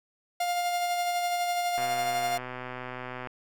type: tone with tremolo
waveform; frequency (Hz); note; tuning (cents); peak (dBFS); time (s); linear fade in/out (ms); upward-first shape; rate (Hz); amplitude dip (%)
45% pulse; 704; F5; +14; -25; 0.4-2.38; 5; sine; 12; 30
type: click train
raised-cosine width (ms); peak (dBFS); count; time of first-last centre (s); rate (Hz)
0.5; -22; 189; 1.78-3.272; 126
effects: none